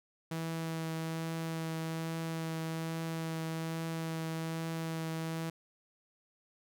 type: tone with vibrato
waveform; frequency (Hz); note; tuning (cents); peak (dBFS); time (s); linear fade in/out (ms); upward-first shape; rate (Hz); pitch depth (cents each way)
sawtooth; 162.6; E3; -23; -31; 0.31-5.5; 5; triangle; 1.2; 13
effects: none